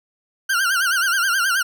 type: tone with vibrato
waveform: 40% pulse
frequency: 1480 Hz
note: F#6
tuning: in tune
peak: -16 dBFS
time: 0.49-1.63 s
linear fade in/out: 10 ms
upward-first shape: sine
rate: 9.4 Hz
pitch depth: 140 cents each way
effects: none

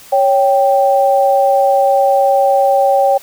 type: tone pair together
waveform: sine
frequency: 554.4 / 784 Hz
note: C#5 / G5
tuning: 0 / 0 cents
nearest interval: tritone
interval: 600 cents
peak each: -11 dBFS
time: 0.12-3.18 s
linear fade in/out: 10 ms
effects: white hiss -39 dBFS RMS until 3.22 s

